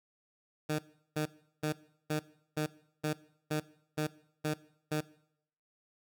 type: tone bursts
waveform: 15% pulse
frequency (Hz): 152.9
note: D#3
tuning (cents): -30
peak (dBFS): -24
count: 10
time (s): 0.69-5.01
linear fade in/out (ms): 10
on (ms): 99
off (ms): 370
effects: noise-tail reverb RT60 0.7 s tail -20 dB re dry